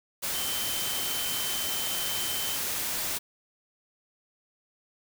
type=tone in noise; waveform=sine; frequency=3086 Hz; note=G7; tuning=28 cents flat; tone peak=-35 dBFS; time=0.33-2.57 s; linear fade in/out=20 ms; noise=white; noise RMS=-31 dBFS; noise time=0.22-3.19 s; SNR=-7 dB; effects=none